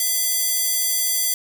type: tone with high-pass filter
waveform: square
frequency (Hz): 672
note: E5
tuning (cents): +33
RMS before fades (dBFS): -21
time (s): 0-1.34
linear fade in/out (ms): 2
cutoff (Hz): 7400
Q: 0.65
effects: none